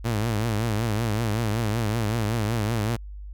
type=tone with vibrato; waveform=sawtooth; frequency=110.7 Hz; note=A2; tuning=11 cents sharp; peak=-19 dBFS; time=0.04-2.97 s; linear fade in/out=20 ms; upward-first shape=triangle; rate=5.3 Hz; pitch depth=150 cents each way; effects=added 50 Hz sine -35 dBFS peak until 3.33 s